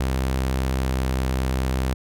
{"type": "tone with pitch glide", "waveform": "sawtooth", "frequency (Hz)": [65.41, 64.92], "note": ["C2", "C2"], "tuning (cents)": [0, -13], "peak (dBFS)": -17, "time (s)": [0, 1.94], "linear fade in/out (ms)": 5, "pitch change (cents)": -13, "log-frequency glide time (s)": [0.78, 0.92], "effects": []}